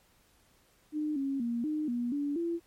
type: tone with pitch steps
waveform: sine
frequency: 303.2 / 273.7 / 235.5 / 305.4 / 240.6 / 287.4 / 338.6 Hz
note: D#4 / C#4 / A#3 / D#4 / B3 / D4 / E4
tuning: -45 / -22 / +18 / -32 / -45 / -37 / +46 cents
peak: -29 dBFS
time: 0.92-2.6 s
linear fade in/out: 50 ms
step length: 240 ms
effects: pink hiss -66 dBFS RMS until 2.66 s + MP3 64 kbps